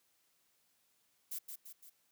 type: noise with echo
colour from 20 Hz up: violet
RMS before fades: -41 dBFS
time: 1.31-1.39 s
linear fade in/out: 10 ms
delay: 170 ms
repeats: 3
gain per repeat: -5 dB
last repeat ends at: 1.9 s
effects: white hiss -75 dBFS RMS until 2.11 s + high-pass 80 Hz 12 dB/octave